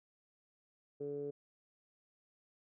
15% pulse tone with low-pass filter, 143.6 Hz, D3, 39 cents flat, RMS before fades -41 dBFS, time 1-1.31 s, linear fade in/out 10 ms, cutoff 430 Hz, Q 6.1, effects none

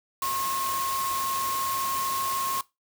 sine tone in noise, 1078 Hz, C#6, 49 cents flat, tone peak -27 dBFS, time 0.22-2.61 s, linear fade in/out 2 ms, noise white, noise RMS -33 dBFS, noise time 0.22-2.61 s, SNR +3 dB, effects noise-tail reverb RT60 0.2 s tail -19 dB re dry

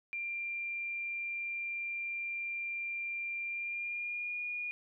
sine tone with pitch glide, 2379 to 2437 Hz, D7 to D#7, +22 to -37 cents, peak -35 dBFS, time 0.13-4.71 s, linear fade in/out 0 ms, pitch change +41 cents, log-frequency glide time 3.45-4.41 s, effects none

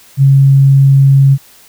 sine tone, 137 Hz, C#3, 20 cents flat, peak -3 dBFS, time 0.17-1.38 s, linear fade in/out 50 ms, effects white hiss -42 dBFS RMS until 1.68 s

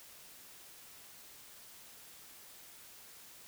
silence, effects white hiss -55 dBFS RMS until 3.47 s

